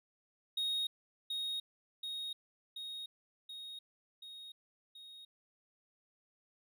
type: tone with echo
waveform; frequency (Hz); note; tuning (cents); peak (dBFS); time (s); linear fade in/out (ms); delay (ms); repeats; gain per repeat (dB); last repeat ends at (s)
triangle; 3740; A#7; +5; -31; 0.57-0.87; 5; 730; 6; -3; 5.25
effects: none